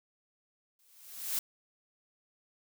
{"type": "noise with exponential growth", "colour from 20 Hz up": "blue", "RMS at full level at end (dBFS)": -30, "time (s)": [0.79, 1.39], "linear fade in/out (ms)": 2, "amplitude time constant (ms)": 130, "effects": []}